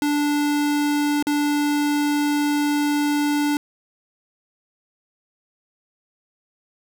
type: tone with dropouts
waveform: square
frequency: 292.7 Hz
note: D4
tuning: 6 cents flat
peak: -19 dBFS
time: 0.02-3.57 s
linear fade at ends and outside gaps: 1 ms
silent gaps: 1.226-1.269 s
effects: none

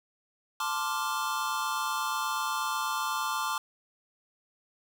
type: chord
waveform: square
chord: D minor seventh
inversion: second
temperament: equal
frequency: 880 / 1046.5 / 1174.7 / 1396.9 Hz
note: A5 / C6 / D6 / F6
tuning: 0 / 0 / 0 / 0 cents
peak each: -36 / -35 / -34 / -37 dBFS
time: 0.6-3.58 s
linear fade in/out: 2 ms
effects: none

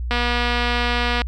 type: click train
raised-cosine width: 0.3 ms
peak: -6 dBFS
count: 268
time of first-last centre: 0.11-1.218 s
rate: 241 Hz
effects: added 60 Hz sine -23 dBFS peak until 1.27 s

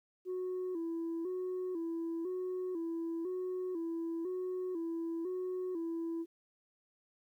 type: tone with vibrato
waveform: sine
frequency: 349.2 Hz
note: F4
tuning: in tune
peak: -33 dBFS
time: 0.25-6.26 s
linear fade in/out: 50 ms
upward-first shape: square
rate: 1 Hz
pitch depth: 88 cents each way
effects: tanh soft clip ceiling -33 dBFS + 12-bit

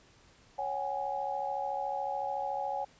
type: chord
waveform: sine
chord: C# suspended fourth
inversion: none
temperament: equal with one note detuned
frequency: 554.4 / 756.8 / 830.6 Hz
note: C#5 / F#5 / G#5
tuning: 0 / +39 / 0 cents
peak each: -38 / -37 / -34 dBFS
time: 0.58-2.85 s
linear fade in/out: 10 ms
effects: pink hiss -61 dBFS RMS until 2.99 s + resampled to 16000 Hz

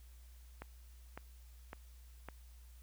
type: click train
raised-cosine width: 0.5 ms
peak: -30 dBFS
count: 4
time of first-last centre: 0.62-2.287 s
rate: 1.8 Hz
effects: added 60 Hz sine -54 dBFS peak until 2.82 s + white hiss -68 dBFS RMS until 2.82 s

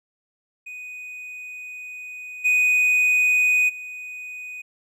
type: tone with level steps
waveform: triangle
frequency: 2489 Hz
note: D#7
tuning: in tune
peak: -32 / -14 / -31 dBFS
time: 0.66-4.62 s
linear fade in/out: 10 ms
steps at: 2.44 / 3.68 s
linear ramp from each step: 20 ms
effects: none

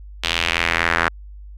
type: tone with band-pass filter sweep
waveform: sawtooth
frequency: 84.2 Hz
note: E2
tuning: 37 cents sharp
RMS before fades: -20 dBFS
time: 0.23-1.09 s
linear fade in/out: 10 ms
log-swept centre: 3300 to 1500 Hz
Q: 2.2
effects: added 50 Hz sine -35 dBFS peak until 1.57 s

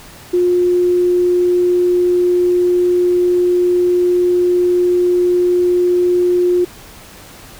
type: tone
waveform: sine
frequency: 356.3 Hz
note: F4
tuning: 35 cents sharp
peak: -10 dBFS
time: 0.33-6.65 s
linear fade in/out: 10 ms
effects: pink hiss -38 dBFS RMS until 7.59 s

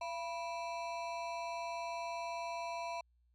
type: ring-modulated tone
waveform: square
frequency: 830.6 Hz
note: G#5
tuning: in tune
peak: -36 dBFS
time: 0.01-3.01 s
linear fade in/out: 5 ms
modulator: 150 Hz
effects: added 60 Hz sine -69 dBFS peak until 3.34 s + low-pass 5000 Hz 12 dB/octave

